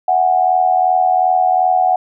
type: tone with amplitude modulation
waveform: sine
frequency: 738 Hz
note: F#5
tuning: 5 cents flat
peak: -7 dBFS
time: 0.08-1.96 s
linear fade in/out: 5 ms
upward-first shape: sine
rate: 82.7 Hz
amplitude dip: 70%
effects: none